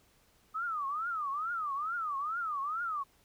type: tone with vibrato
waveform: sine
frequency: 1244.5 Hz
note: D#6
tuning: in tune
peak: -32 dBFS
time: 0.54-3.04 s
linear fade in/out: 20 ms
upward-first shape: triangle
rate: 2.3 Hz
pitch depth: 260 cents each way
effects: pink hiss -67 dBFS RMS until 3.24 s